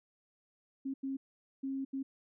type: tone bursts at uneven times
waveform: sine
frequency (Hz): 270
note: C#4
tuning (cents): -45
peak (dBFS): -34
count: 4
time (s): 0.85-0.94 / 1.03-1.17 / 1.63-1.85 / 1.93-2.03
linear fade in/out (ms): 10
effects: none

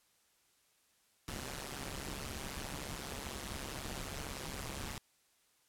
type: noise with amplitude modulation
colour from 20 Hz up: pink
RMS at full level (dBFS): -39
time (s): 1.28-4.98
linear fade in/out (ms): 2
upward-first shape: sine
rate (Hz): 138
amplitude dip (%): 90
effects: white hiss -72 dBFS RMS until 5.68 s + low-pass 12000 Hz 12 dB/octave

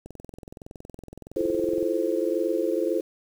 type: click train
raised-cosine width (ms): 2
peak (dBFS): -27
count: 39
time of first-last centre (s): 0.06-1.827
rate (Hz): 21.5
type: chord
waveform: sine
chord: F major seventh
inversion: third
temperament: just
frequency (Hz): 327.4 / 349.2 / 436.5 / 523.8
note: E4 / F4 / A4 / C5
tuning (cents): -12 / 0 / -14 / +2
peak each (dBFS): -28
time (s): 1.36-3.01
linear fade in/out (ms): 10
effects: 8-bit

